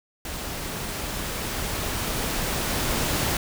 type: noise with level ramp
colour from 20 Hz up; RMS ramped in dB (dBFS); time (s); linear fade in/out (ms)
pink; -33 to -24; 0.25-3.37; 2
effects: none